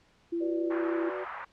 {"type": "tone with vibrato", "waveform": "sine", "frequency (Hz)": 337.5, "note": "E4", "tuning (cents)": 41, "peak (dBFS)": -28, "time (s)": [0.32, 1.1], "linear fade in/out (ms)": 10, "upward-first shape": "sine", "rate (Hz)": 6.9, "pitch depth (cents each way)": 9}
{"type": "chord", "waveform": "sine", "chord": "B minor", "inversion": "second", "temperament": "equal", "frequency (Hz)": [370, 493.9, 587.3], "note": ["F#4", "B4", "D5"], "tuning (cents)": [0, 0, 0], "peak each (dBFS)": [-36, -42, -37], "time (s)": [0.4, 1.25], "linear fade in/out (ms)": 20}
{"type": "band-pass noise", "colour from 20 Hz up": "pink", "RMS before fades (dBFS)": -40, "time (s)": [0.7, 1.45], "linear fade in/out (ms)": 10, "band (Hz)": [850, 1700], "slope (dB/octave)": 24}
{"effects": ["pink hiss -64 dBFS RMS until 1.52 s", "low-pass 5000 Hz 12 dB/octave"]}